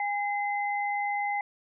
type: tone pair together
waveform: sine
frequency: 816 / 2056 Hz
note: G#5 / C7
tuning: -31 / -31 cents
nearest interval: octave + major third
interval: 1600 cents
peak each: -28 / -32 dBFS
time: 0-1.41 s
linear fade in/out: 2 ms
effects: none